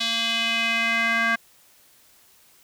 square tone with band-pass filter sweep, 229.3 Hz, A#3, 28 cents flat, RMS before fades -23 dBFS, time 0-1.36 s, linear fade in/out 10 ms, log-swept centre 3700 to 1700 Hz, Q 3.1, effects white hiss -56 dBFS RMS until 2.63 s

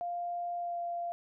sine tone with pitch glide, 698.5 to 691.7 Hz, F5 to F5, 0 to -17 cents, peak -33 dBFS, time 0.01-1.12 s, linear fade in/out 0 ms, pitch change -17 cents, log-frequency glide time 0.57-0.79 s, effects none

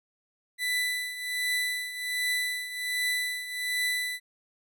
30% pulse tone with tremolo, 1989 Hz, B6, 12 cents sharp, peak -22 dBFS, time 0.58-4.2 s, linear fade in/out 50 ms, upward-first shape triangle, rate 1.3 Hz, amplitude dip 75%, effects none

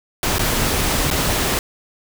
pink noise with dropouts, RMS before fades -19 dBFS, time 0.23-1.59 s, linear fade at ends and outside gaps 1 ms, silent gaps 0.384-0.393 / 1.103-1.111 s, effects none

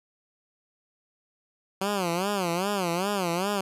10% pulse tone with vibrato, 186.4 Hz, F#3, 13 cents sharp, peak -17 dBFS, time 1.81-3.61 s, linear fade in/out 5 ms, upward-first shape sine, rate 2.5 Hz, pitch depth 180 cents each way, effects resampled to 32000 Hz

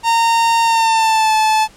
45% pulse tone with pitch glide, 920 to 869.4 Hz, A#5 to A5, -23 to -21 cents, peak -11 dBFS, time 0.03-1.68 s, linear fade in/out 50 ms, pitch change -98 cents, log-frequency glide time 0.63-1.34 s, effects pink hiss -45 dBFS RMS until 1.76 s + low-pass 9000 Hz 12 dB/octave

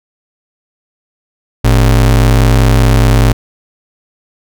square ring-modulated tone, 82.9 Hz, E2, 10 cents sharp, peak -3 dBFS, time 1.64-3.33 s, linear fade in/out 10 ms, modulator 32.4 Hz, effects none

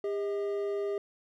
triangle tone pair together, 402.5 / 634 Hz, G4 / D#5, +46 / +32 cents, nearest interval minor sixth, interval 786 cents, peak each -28 / -37 dBFS, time 0.04-0.98 s, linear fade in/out 2 ms, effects none

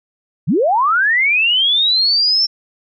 sine linear sweep, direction up, 111.9 to 5440 Hz, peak -11 dBFS, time 0.47-2.47 s, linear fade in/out 20 ms, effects none

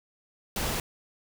pink noise, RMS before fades -30 dBFS, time 0.56-0.8 s, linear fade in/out 2 ms, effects none

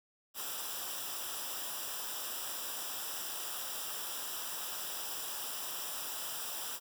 white noise with comb filter, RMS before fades -40 dBFS, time 0.34-6.8 s, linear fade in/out 50 ms, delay 0.46 ms, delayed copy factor -0.75, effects none

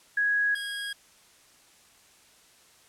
sine / 25% pulse tone pair in turn, 1661.2 / 1641.2 Hz, G#6 / G#6, 0 / -21 cents, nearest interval unison, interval 21 cents, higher first, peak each -22 / -28 dBFS, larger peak first, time 0.17-0.55 / 0.55-0.93 s, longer neither, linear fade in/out 5 ms, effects white hiss -58 dBFS RMS until 2.88 s + low-pass 10000 Hz 12 dB/octave

